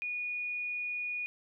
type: tone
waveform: sine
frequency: 2455 Hz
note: D#7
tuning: 24 cents flat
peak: -33 dBFS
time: 0.02-1.26 s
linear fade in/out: 0 ms
effects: none